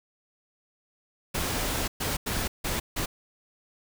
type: noise bursts at uneven times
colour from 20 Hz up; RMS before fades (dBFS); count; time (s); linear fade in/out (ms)
pink; -29; 5; 1.34-1.88 / 2-2.17 / 2.26-2.48 / 2.64-2.8 / 2.96-3.06; 10
effects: none